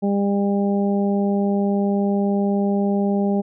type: harmonic tone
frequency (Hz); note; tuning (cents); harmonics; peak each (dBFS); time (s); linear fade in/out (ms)
200.4; G3; +38; 1 / 2 / 3 / 4; -18 / -24 / -28 / -30; 0.02-3.42; 20
effects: none